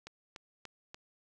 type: click train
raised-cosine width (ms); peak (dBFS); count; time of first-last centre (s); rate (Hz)
0.2; -28; 4; 0.07-0.945; 3.43
effects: none